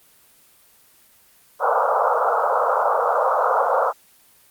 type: band-pass noise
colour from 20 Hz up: pink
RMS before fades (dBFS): -19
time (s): 1.59-3.93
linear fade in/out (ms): 50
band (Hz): 470 to 1400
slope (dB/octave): 96
effects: white hiss -54 dBFS RMS until 4.5 s + Opus 24 kbps